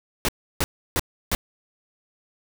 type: noise bursts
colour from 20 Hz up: pink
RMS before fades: -22 dBFS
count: 4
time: 0.25-1.35 s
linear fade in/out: 0 ms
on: 35 ms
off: 320 ms
effects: none